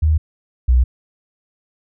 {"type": "tone pair in turn", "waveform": "sine", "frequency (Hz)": [77.78, 62.02], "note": ["D#2", "B1"], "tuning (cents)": [0, 8], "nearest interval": "major third", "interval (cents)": 392, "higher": "first", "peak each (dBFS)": [-11, -9], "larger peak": "second", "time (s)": [[0.02, 0.18], [0.68, 0.84]], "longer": "neither", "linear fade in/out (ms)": 10, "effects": []}